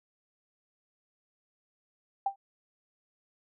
sine tone with exponential decay, 788 Hz, G5, 9 cents sharp, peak -22 dBFS, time 2.26-2.36 s, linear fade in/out 5 ms, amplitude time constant 21 ms, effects none

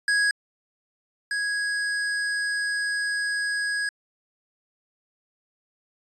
square tone pair in turn, 1658 / 1658 Hz, G#6 / G#6, -3 / -3 cents, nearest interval unison, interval 0 cents, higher neither, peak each -20 / -25 dBFS, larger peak first, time 0.08-0.31 / 1.31-3.89 s, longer second, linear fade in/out 2 ms, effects resampled to 24000 Hz

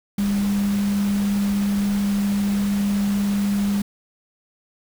sine tone in noise, 201.6 Hz, G3, 49 cents sharp, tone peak -18 dBFS, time 0.18-3.82 s, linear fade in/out 5 ms, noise pink, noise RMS -34 dBFS, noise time 0.18-3.82 s, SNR +13 dB, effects none

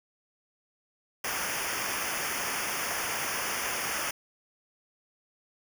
pink noise with comb filter, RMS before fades -32 dBFS, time 1.24-4.11 s, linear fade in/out 5 ms, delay 0.25 ms, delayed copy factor -0.95, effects none

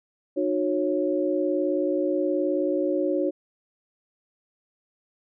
sine tone cluster, 303.3 / 362.1 / 552 Hz, D#4 / F#4 / C#5, -44 / -37 / -7 cents, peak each -26 dBFS, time 0.36-3.31 s, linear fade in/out 20 ms, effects none

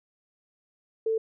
sine tone, 445.1 Hz, A4, 20 cents sharp, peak -23 dBFS, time 1.06-1.18 s, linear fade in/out 5 ms, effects none

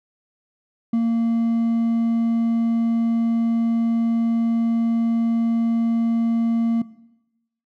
triangle tone with hard clipping, 230 Hz, A#3, 23 cents flat, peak -17 dBFS, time 0.93-6.82 s, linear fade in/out 5 ms, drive 5 dB, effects noise-tail reverb RT60 0.9 s tail -18 dB re dry

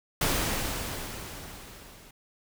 pink noise with level ramp, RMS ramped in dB -25 to -52 dBFS, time 0.21-2.11 s, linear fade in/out 5 ms, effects none

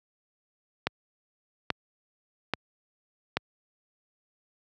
click train, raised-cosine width 0.3 ms, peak -9 dBFS, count 4, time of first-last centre 0.87-3.37 s, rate 1.2 Hz, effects high-pass 80 Hz 12 dB/octave

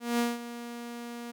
sawtooth tone with ADSR envelope, 237.5 Hz, A#3, 33 cents sharp, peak -20 dBFS, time 0-1.32 s, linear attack 190 ms, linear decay 190 ms, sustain -14 dB, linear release 17 ms, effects none

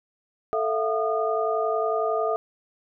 sine tone cluster, 441.3 / 660 / 711 / 1221 Hz, A4 / E5 / F5 / D#6, +5 / +2 / +31 / -33 cents, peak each -26 / -26 / -30 / -29 dBFS, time 0.53-2.36 s, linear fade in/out 0 ms, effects none

